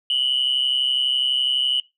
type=tone pair together; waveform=sine; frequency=2929 / 3061 Hz; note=F#7 / G7; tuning=-18 / -42 cents; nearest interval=minor second; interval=76 cents; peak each=-19 / -22 dBFS; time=0.1-1.8 s; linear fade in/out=2 ms; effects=noise-tail reverb RT60 0.2 s tail -20 dB re dry + tanh soft clip ceiling -12 dBFS